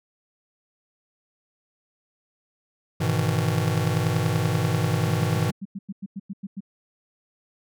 square chord, E major seventh, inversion first, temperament just, 103.01 / 123.61 / 154.51 / 164.81 Hz, G#2 / B2 / D#3 / E3, -14 / +2 / -12 / 0 cents, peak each -27 / -27 / -28 / -28 dBFS, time 3-5.51 s, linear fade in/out 10 ms
sine tone bursts, 196 Hz, G3, in tune, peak -29 dBFS, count 12, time 5.07-6.606 s, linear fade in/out 10 ms, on 40 ms, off 96 ms
effects none

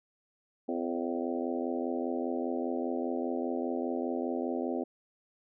harmonic tone with a mistuned harmonic, 85 Hz, F2, 46 cents flat, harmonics 3 / 4 / 5 / 6 / 7 / 8 / 9, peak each -34 / -36 / -38 / -40 / -41 / -42 / -43 dBFS, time 0.68-4.84 s, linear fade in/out 10 ms, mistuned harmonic 6, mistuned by +51 cents, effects none

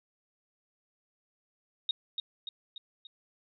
sine tone with echo, 3729 Hz, A#7, in tune, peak -26 dBFS, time 1.89-1.91 s, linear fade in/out 2 ms, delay 290 ms, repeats 4, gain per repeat -5 dB, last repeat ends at 3.07 s, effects none

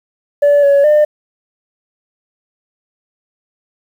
sine tone with pitch steps, 577 / 563 / 601 Hz, D5 / C#5 / D5, -31 / +27 / +40 cents, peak -4 dBFS, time 0.42-1.05 s, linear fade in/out 10 ms, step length 210 ms, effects tanh soft clip ceiling -5 dBFS + 7-bit

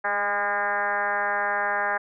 sine tone with frequency modulation, 1219 Hz, D#6, 36 cents flat, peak -22 dBFS, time 0.04-1.98 s, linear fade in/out 10 ms, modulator 202 Hz, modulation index 3.1, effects none

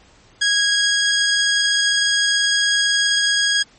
15% pulse tone, 1647 Hz, G#6, 15 cents flat, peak -8 dBFS, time 0.41-3.63 s, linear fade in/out 10 ms, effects pink hiss -51 dBFS RMS until 3.78 s + MP3 32 kbps

